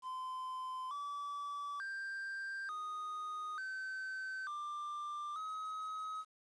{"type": "tone with pitch steps", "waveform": "triangle", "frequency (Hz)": [1028, 1152, 1582, 1241, 1536, 1187, 1272], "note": ["C6", "D6", "G6", "D#6", "G6", "D6", "D#6"], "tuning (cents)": [-31, -34, 15, -5, -36, 18, 38], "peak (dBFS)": -38, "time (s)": [0.02, 6.25], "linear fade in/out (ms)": 50, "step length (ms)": 890, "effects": ["resampled to 22050 Hz", "11-bit"]}